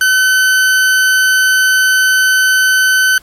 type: tone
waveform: 40% pulse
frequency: 1520 Hz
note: F#6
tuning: 46 cents sharp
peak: -7 dBFS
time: 0.01-3.18 s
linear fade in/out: 2 ms
effects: pink hiss -45 dBFS RMS until 3.22 s + MP3 64 kbps